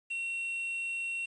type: tone with quantisation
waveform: triangle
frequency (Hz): 2727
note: F7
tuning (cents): -42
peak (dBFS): -31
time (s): 0.1-1.26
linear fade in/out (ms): 10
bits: 9
effects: resampled to 22050 Hz